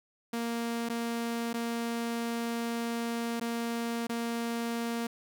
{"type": "tone with dropouts", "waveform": "sawtooth", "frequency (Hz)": 233.1, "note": "A#3", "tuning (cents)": 0, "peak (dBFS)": -27, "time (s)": [0.33, 5.07], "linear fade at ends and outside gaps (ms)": 5, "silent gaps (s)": [[0.889, 0.897], [1.531, 1.54], [3.399, 3.411], [4.07, 4.094]], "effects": []}